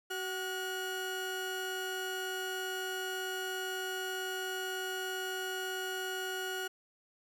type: tone pair together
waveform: 30% pulse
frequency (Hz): 376.4 / 1447.6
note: F#4 / F#6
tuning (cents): +30 / -38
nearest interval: octave + major seventh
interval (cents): 2332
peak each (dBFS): -36 / -35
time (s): 0.1-6.68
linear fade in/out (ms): 10
effects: none